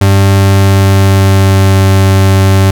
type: tone with pitch glide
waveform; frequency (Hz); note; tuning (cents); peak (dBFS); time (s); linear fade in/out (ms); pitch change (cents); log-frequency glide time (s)
40% pulse; 98 to 96.54; G2 to G2; 0 to -26; -3; 0.01-2.71; 5; -26; 0.27-1.78
effects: none